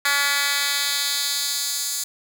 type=tone with high-pass filter sweep; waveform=10% pulse; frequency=283.9 Hz; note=C#4; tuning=41 cents sharp; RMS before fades=-23 dBFS; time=0.05-2.04 s; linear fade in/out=5 ms; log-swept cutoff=1800 to 6400 Hz; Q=1.2; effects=none